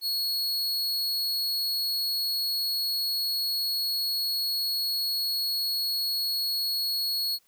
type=tone with amplitude modulation; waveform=45% pulse; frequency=4337 Hz; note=C#8; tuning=39 cents flat; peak=-24 dBFS; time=0.01-7.39 s; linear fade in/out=50 ms; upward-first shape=sine; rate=268 Hz; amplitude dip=25%; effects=white hiss -66 dBFS RMS until 7.47 s